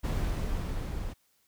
brown noise with level ramp, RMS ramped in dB -28 to -36 dBFS, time 0.03-1.14 s, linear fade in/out 20 ms, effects white hiss -70 dBFS RMS until 1.47 s

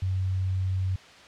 sine tone, 93.9 Hz, F#2, 26 cents sharp, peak -24 dBFS, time 0.02-0.96 s, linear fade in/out 5 ms, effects white hiss -49 dBFS RMS until 1.27 s + low-pass 4000 Hz 12 dB/octave

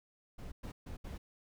brown noise bursts at uneven times, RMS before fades -44 dBFS, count 4, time 0.38-0.52 / 0.63-0.72 / 0.86-0.97 / 1.04-1.18 s, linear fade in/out 10 ms, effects none

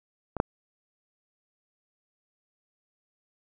clicks, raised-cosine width 1 ms, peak -18 / -7 dBFS, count 2, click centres 0.367 / 0.401 s, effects none

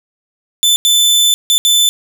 sawtooth tone bursts at uneven times, 3520 Hz, A7, in tune, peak -5 dBFS, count 4, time 0.63-0.76 / 0.85-1.34 / 1.5-1.58 / 1.65-1.89 s, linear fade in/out 0 ms, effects none

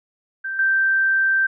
sine tone with level steps, 1565 Hz, G6, 3 cents flat, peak -24 / -15 dBFS, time 0.44-1.47 s, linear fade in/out 10 ms, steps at 0.59 s, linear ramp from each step 2 ms, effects none

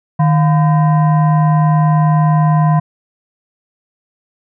sine tone with frequency modulation, 154.9 Hz, D#3, 7 cents flat, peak -8 dBFS, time 0.19-2.8 s, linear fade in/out 10 ms, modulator 858 Hz, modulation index 0.58, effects none

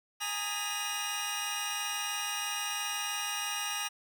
20% pulse tone cluster, 823 / 909 / 1245 / 1992 / 2849 Hz, G#5 / A#5 / D#6 / B6 / F7, -16 / -44 / +1 / +14 / +34 cents, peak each -35 / -39 / -34 / -39 / -31 dBFS, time 0.2-3.89 s, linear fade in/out 20 ms, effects none

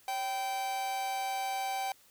45% pulse tone with amplitude modulation, 777 Hz, G5, 16 cents flat, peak -30 dBFS, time 0.08-1.92 s, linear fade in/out 2 ms, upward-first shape sine, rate 226 Hz, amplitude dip 45%, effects white hiss -62 dBFS RMS until 2.1 s

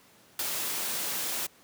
white noise with ADSR envelope, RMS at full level -29 dBFS, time 0.39-1.47 s, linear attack 3 ms, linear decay 24 ms, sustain -3 dB, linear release 11 ms, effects pink hiss -58 dBFS RMS until 1.63 s + high-pass 150 Hz 12 dB/octave

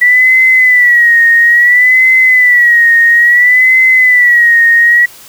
sine tone with vibrato, 1951 Hz, B6, 22 cents flat, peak -3 dBFS, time 0.01-5.06 s, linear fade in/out 10 ms, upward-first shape sine, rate 0.59 Hz, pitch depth 84 cents each way, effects white hiss -35 dBFS RMS until 5.28 s

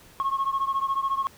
sine beating tone pair, 1084 / 1098 Hz, C#6 / C#6, -39 / -17 cents, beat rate 14 Hz, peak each -24 / -26 dBFS, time 0.2-1.27 s, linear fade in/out 0 ms, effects tanh soft clip ceiling -19 dBFS + pink hiss -52 dBFS RMS until 1.37 s

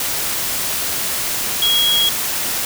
sine tone in noise, 3300 Hz, G#7, 12 cents flat, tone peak -13 dBFS, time 1.62-2.09 s, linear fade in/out 2 ms, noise white, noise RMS -21 dBFS, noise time 0-2.65 s, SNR +5 dB, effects none

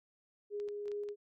sine tone with tremolo, 412.1 Hz, G#4, 13 cents flat, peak -36 dBFS, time 0.5-1.16 s, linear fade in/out 50 ms, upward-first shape square, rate 2.8 Hz, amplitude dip 25%
clicks, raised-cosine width 0.2 ms, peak -38 dBFS, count 5, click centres 0.6 / 0.687 / 0.881 / 0.917 / 1.088 s
effects none

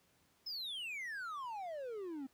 triangle exponential sweep, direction down, 5274 to 256.8 Hz, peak -39 dBFS, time 0.46-2.27 s, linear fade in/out 10 ms, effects pink hiss -72 dBFS RMS until 2.33 s + high-pass 80 Hz 12 dB/octave

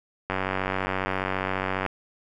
click train, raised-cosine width 0.5 ms, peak -11 dBFS, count 149, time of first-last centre 0.3-1.863 s, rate 94.7 Hz, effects none

